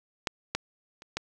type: clicks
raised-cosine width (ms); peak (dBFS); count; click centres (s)
0.2; -10 / -10 / -29 / -13; 4; 0.272 / 0.55 / 1.021 / 1.17
effects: none